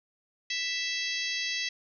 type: harmonic tone with a mistuned harmonic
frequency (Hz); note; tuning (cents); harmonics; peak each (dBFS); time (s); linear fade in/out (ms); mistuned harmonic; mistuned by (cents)
659.3; E5; 0; 3 / 4 / 5 / 6 / 7 / 8 / 9; -35 / -36 / -37 / -38 / -38 / -39 / -40; 0.5-1.69; 5; 9; +68
effects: none